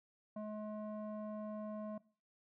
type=tone with low-pass filter; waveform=square; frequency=212.7 Hz; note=G#3; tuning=42 cents sharp; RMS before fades=-44 dBFS; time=0.36-1.98 s; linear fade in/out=5 ms; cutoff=830 Hz; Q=7.5; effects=noise-tail reverb RT60 0.4 s tail -20 dB re dry

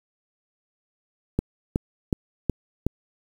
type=click train; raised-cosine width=3 ms; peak=-8 dBFS; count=5; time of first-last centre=1.39-2.866 s; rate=2.71 Hz; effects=7-bit

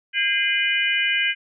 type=tone cluster; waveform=sine; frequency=1610 / 2076 / 2442 / 2966 Hz; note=G6 / C7 / D#7 / F#7; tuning=+46 / -14 / -33 / +4 cents; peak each=-24 dBFS; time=0.13-1.35 s; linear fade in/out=50 ms; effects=none

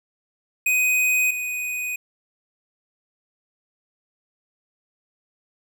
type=tone pair in turn; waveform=square; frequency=2500 / 2491 Hz; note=D#7 / D#7; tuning=+8 / +1 cents; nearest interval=unison; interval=7 cents; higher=first; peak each=-18 / -26 dBFS; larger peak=first; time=0.66-1.31 / 1.31-1.96 s; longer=neither; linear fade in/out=5 ms; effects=none

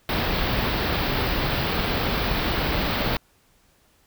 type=band-stop noise; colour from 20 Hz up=pink; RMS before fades=-24 dBFS; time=0.09-3.17 s; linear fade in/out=2 ms; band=4800 to 15000 Hz; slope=48 dB/octave; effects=pink hiss -61 dBFS RMS until 4.06 s

